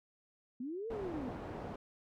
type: linear two-way sweep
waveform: sine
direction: up then down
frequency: 233.1 to 466.2 to 233.1 Hz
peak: -38 dBFS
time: 0.6-1.29 s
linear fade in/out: 5 ms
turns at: 0.89 s
type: low-pass noise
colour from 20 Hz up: white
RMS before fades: -44 dBFS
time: 0.9-1.76 s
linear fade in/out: 5 ms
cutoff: 590 Hz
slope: 12 dB/octave
effects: none